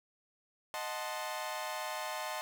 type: chord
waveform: sawtooth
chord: D# diminished seventh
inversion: none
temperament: equal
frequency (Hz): 622.3 / 740 / 880 / 1046.5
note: D#5 / F#5 / A5 / C6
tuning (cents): 0 / 0 / 0 / 0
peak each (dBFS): -38 / -40 / -38 / -39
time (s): 0.74-2.41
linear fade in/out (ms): 0
effects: none